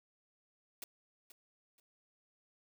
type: noise with echo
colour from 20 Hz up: white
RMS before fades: -45 dBFS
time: 0.82-0.84 s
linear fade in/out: 2 ms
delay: 480 ms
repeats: 2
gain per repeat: -12 dB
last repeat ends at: 1.8 s
effects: none